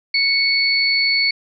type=tone pair together; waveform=sine; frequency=2217 / 4434 Hz; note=C#7 / C#8; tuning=0 / 0 cents; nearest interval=octave; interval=1200 cents; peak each=-17 dBFS; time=0.14-1.31 s; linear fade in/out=5 ms; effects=none